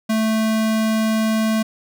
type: tone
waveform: square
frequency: 220 Hz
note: A3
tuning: in tune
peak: -17 dBFS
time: 0.09-1.63 s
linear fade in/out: 10 ms
effects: none

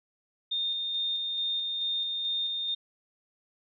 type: tone with tremolo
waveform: sine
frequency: 3646 Hz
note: A#7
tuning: 39 cents flat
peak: -27 dBFS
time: 0.51-2.75 s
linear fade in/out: 10 ms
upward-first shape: square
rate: 2.3 Hz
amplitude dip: 25%
effects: none

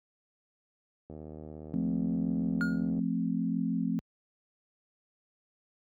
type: click train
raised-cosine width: 2 ms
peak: -31 dBFS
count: 147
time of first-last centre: 1.1-2.991 s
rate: 77.2 Hz
type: chord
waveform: sine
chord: F major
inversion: none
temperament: equal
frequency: 174.61 / 220 / 261.6 Hz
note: F3 / A3 / C4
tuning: 0 / 0 / 0 cents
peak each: -32 dBFS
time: 1.74-3.99 s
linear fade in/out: 0 ms
type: tone with exponential decay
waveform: triangle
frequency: 1428 Hz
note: F6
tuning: 38 cents sharp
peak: -26 dBFS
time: 2.61-2.9 s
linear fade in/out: 0 ms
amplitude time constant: 63 ms
effects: high-pass 60 Hz 12 dB/octave

